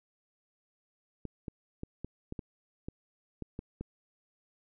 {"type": "clicks", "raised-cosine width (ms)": 3, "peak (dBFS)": -25, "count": 10, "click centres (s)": [1.253, 1.482, 1.834, 2.046, 2.324, 2.392, 2.885, 3.423, 3.591, 3.81], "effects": []}